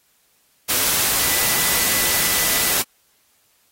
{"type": "tone in noise", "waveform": "sine", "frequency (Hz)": 1987, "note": "B6", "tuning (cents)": 10, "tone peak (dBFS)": -30, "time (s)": [1.18, 2.73], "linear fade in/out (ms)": 20, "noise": "white", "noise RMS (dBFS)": -19, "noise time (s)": [0.68, 2.83], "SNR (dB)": -14, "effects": ["white hiss -61 dBFS RMS until 3.71 s", "AAC 48 kbps"]}